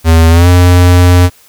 square tone with pitch glide, 81.7 to 89.09 Hz, E2 to F2, -15 to +35 cents, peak -3 dBFS, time 0.04-1.3 s, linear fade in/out 50 ms, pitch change +150 cents, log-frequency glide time 0.29-0.48 s, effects white hiss -43 dBFS RMS until 1.48 s

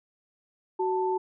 sine tone pair together, 373.4 / 885 Hz, F#4 / A5, +16 / +10 cents, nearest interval octave + minor third, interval 1494 cents, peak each -26 / -28 dBFS, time 0.79-1.18 s, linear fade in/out 10 ms, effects none

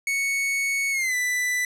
45% pulse tone with pitch glide, 2217 to 1986.6 Hz, C#7 to B6, 0 to +10 cents, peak -22 dBFS, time 0.07-1.65 s, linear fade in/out 2 ms, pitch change -190 cents, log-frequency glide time 0.91-1.15 s, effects low-pass 12000 Hz 12 dB/octave

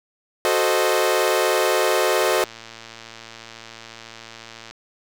sawtooth chord, F# diminished seventh, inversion none, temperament equal, 370 / 440 / 523.3 / 622.3 Hz, F#4 / A4 / C5 / Eb5, 0 / 0 / 0 / 0 cents, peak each -19 dBFS, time 0.45-2.44 s, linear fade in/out 0 ms
click train, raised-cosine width 0.2 ms, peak -21 dBFS, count 286, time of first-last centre 2.21-4.71 s, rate 114 Hz
effects none

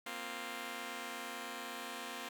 5% pulse chord, Bb suspended second, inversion none, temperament just, 233.1 / 262.2 / 349.6 Hz, Bb3 / C4 / F4, 0 / +4 / +2 cents, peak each -35 / -35 / -37 dBFS, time 0.06-2.29 s, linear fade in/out 5 ms, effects none

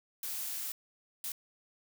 blue noise bursts at uneven times, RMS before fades -38 dBFS, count 2, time 0.23-0.72 / 1.24-1.32 s, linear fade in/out 2 ms, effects none

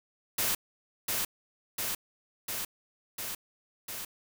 white noise with echo, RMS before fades -29 dBFS, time 0.38-0.55 s, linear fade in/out 5 ms, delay 700 ms, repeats 5, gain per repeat -2 dB, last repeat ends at 4.05 s, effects none

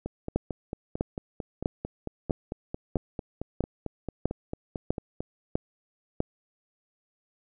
two click trains, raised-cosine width 2 ms, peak -11 / -19 dBFS, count 10 / 24, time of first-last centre 0.36-6.204 / 0.06-5.205 s, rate 1.54 / 4.47 Hz, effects none

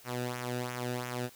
sawtooth tone with flanger, 123.47 Hz, B2, in tune, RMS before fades -36 dBFS, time 0.04-1.3 s, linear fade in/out 50 ms, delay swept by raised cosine 0.22 to 0.96 ms, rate 2.9 Hz, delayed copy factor -0.7, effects white hiss -56 dBFS RMS until 1.35 s

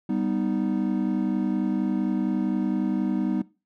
triangle chord, G augmented, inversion none, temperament equal, 196 / 246.9 / 311.1 Hz, G3 / B3 / D#4, 0 / 0 / 0 cents, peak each -25 / -25 / -26 dBFS, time 0.09-3.42 s, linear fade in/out 5 ms, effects noise-tail reverb RT60 0.3 s tail -20 dB re dry

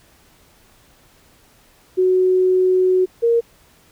sine tone pair in turn, 370 / 466.2 Hz, F#4 / A#4, 0 / 0 cents, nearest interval major third, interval 400 cents, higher second, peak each -12 dBFS, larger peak neither, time 1.97-3.06 / 3.22-3.41 s, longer first, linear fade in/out 20 ms, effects pink hiss -53 dBFS RMS until 3.91 s

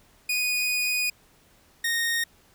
sawtooth tone pair in turn, 2476 / 1854.9 Hz, D#7 / A#6, -9 / -9 cents, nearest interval perfect fourth, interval 500 cents, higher first, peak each -20 dBFS, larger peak neither, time 0.29-1.1 / 1.84-2.24 s, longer first, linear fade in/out 5 ms, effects pink hiss -59 dBFS RMS until 2.54 s

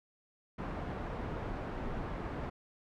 pink low-pass noise, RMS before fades -39 dBFS, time 0.58-2.5 s, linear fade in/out 10 ms, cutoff 1300 Hz, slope 12 dB/octave, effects none

